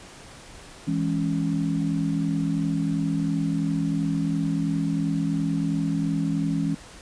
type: chord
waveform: sine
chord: C# minor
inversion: first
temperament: equal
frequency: 164.81 / 207.7 / 277.2 Hz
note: E3 / G#3 / C#4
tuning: 0 / 0 / 0 cents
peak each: -25 / -29 / -26 dBFS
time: 0.87-6.75 s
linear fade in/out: 10 ms
effects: pink hiss -45 dBFS RMS until 7.01 s + resampled to 22050 Hz